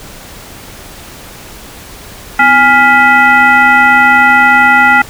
sine tone with frequency modulation, 1400 Hz, F6, 4 cents sharp, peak -3 dBFS, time 2.39-5.02 s, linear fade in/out 5 ms, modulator 574 Hz, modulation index 1.3, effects pink hiss -31 dBFS RMS until 5.09 s

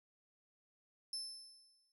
35% pulse tone with exponential decay, 5274 Hz, E8, in tune, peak -36 dBFS, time 1.13-1.92 s, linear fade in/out 2 ms, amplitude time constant 170 ms, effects noise-tail reverb RT60 0.1 s tail -22 dB re dry

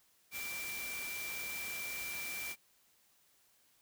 sine tone in noise, 2349 Hz, D7, in tune, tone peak -41 dBFS, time 0.31-2.56 s, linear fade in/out 50 ms, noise white, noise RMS -44 dBFS, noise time 0.31-2.56 s, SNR 0 dB, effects white hiss -70 dBFS RMS until 3.81 s

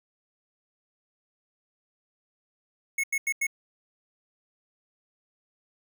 square tone bursts, 2187 Hz, C#7, 24 cents flat, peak -25 dBFS, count 4, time 2.98-3.468 s, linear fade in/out 5 ms, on 56 ms, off 88 ms, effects none

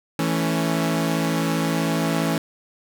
sawtooth chord, A major, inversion second, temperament equal, 164.81 / 220 / 277.2 Hz, E3 / A3 / C#4, 0 / 0 / 0 cents, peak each -19 / -23 / -21 dBFS, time 0.19-2.38 s, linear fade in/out 2 ms, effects none

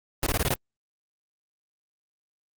pink noise bursts, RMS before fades -24 dBFS, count 6, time 0.23-0.539 s, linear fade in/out 0 ms, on 34 ms, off 21 ms, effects Opus 32 kbps

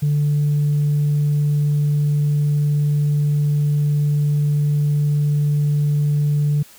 sine tone, 146.8 Hz, D3, in tune, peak -13 dBFS, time 0.02-6.63 s, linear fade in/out 10 ms, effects tanh soft clip ceiling -12 dBFS + white hiss -46 dBFS RMS until 6.78 s

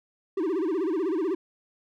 triangle tone with vibrato, 349.2 Hz, F4, in tune, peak -22 dBFS, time 0.37-1.35 s, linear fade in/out 5 ms, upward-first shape sine, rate 16 Hz, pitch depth 230 cents each way, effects none

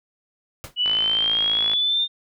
pink noise with exponential decay, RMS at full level -32 dBFS, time 0.64-0.76 s, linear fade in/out 0 ms, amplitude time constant 26 ms
sine exponential sweep, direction up, 2932 to 3637 Hz, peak -18 dBFS, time 0.76-2.08 s, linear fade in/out 50 ms
click train, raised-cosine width 0.3 ms, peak -15 dBFS, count 49, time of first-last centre 0.86-1.734 s, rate 54.9 Hz
effects none

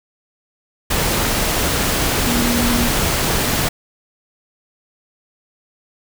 sine tone in noise, 238.7 Hz, A#3, 41 cents sharp, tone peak -18 dBFS, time 2.26-2.88 s, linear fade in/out 10 ms, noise pink, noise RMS -18 dBFS, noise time 0.9-3.69 s, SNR -3 dB, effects none

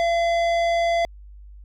sine tone with tanh clipping, 680 Hz, F5, 46 cents flat, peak -20 dBFS, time 0-1.05 s, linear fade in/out 0 ms, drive 14 dB, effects added 50 Hz sine -40 dBFS peak until 1.64 s

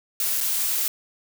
blue noise with dropouts, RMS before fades -24 dBFS, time 0.2-0.88 s, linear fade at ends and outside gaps 1 ms, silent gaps 0.405-0.409 s, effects none

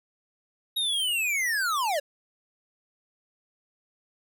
square linear sweep, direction down, 3800 to 542 Hz, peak -25 dBFS, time 0.76-2 s, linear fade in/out 10 ms, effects none

